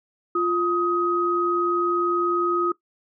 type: tone pair together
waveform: sine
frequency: 349.1 / 1258.5 Hz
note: F4 / D#6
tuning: -1 / +19 cents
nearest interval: octave + minor seventh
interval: 2220 cents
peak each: -22 dBFS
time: 0.35-2.72 s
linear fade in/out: 5 ms
effects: noise-tail reverb RT60 0.1 s tail -18 dB re dry